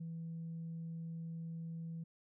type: tone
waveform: sine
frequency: 164.81 Hz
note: E3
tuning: in tune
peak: -40 dBFS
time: 0-2.04 s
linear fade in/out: 10 ms
effects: tanh soft clip ceiling -38 dBFS